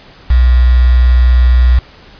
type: tone with quantisation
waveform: sine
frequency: 61.74 Hz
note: B1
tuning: in tune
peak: -4 dBFS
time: 0.3-1.79 s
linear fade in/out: 5 ms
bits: 4
effects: pink hiss -39 dBFS RMS until 2.19 s + resampled to 11025 Hz